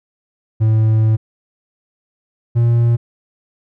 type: tone pair in turn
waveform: triangle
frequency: 110 / 117.81 Hz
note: A2 / A#2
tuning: 0 / +19 cents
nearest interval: minor second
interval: 119 cents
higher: second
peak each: -8 dBFS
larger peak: neither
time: 0.6-1.17 / 2.55-2.97 s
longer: first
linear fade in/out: 20 ms
effects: none